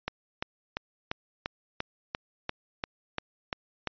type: click train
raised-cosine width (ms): 0.3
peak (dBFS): -14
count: 12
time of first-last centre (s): 0.08-3.873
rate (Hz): 2.9
effects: resampled to 11025 Hz